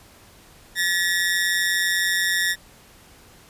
sawtooth ring-modulated tone, 1824 Hz, A#6, 38 cents flat, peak -13 dBFS, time 0.75-2.56 s, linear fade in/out 50 ms, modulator 90.2 Hz, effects pink hiss -50 dBFS RMS until 3.49 s + resampled to 32000 Hz

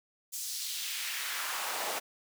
pink noise with high-pass filter sweep, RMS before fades -36 dBFS, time 0.32-2 s, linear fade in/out 20 ms, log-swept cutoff 7000 to 520 Hz, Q 1.4, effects none

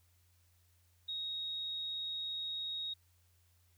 sine tone, 3763 Hz, A#7, 16 cents sharp, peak -37 dBFS, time 1.08-2.94 s, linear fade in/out 10 ms, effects added 87 Hz sine -68 dBFS peak until 3.77 s + white hiss -74 dBFS RMS until 3.77 s

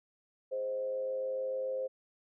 sine tone with frequency modulation, 523 Hz, C5, 1 cent flat, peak -32 dBFS, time 0.51-1.88 s, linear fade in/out 20 ms, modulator 107 Hz, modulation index 0.43, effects none

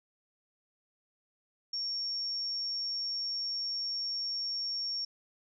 sine tone, 5510 Hz, F8, 24 cents flat, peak -32 dBFS, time 1.73-5.05 s, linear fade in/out 5 ms, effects none

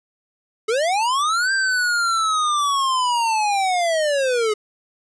square linear two-way sweep, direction up then down, 415.3 to 1588 to 415.3 Hz, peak -18 dBFS, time 0.68-4.54 s, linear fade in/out 10 ms, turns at 1.52 s, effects resampled to 22050 Hz + 10-bit

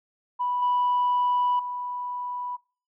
sine tone with level steps, 985 Hz, B5, 5 cents flat, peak -23 / -19 / -29 dBFS, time 0.39-2.57 s, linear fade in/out 20 ms, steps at 0.62 / 1.59 s, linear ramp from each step 5 ms, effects noise-tail reverb RT60 0.4 s tail -23 dB re dry + tanh soft clip ceiling -17 dBFS

